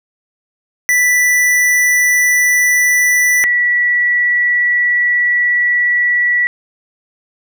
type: tone pair in turn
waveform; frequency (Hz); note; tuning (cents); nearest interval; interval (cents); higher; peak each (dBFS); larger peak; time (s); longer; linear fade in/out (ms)
square / sine; 1975.5 / 1947.2; B6 / B6; 0 / -25; unison; 25; first; -10; neither; 0.89-3.44 / 3.44-6.47; second; 0
effects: none